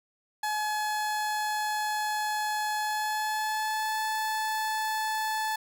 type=tone with pitch glide; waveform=30% pulse; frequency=850 to 869.9 Hz; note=G#5 to A5; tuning=+40 to -20 cents; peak=-25 dBFS; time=0.43-5.56 s; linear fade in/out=5 ms; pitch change=+40 cents; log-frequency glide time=2.76-4.01 s; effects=none